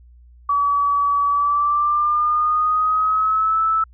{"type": "tone with pitch glide", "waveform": "sine", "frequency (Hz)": [1142, 1311.8], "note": ["D6", "E6"], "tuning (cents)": [-49, -9], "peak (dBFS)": -15, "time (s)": [0.49, 3.84], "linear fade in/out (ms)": 5, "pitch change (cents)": 240, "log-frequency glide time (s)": [1.28, 3.6], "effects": ["added 60 Hz sine -44 dBFS peak until 3.93 s"]}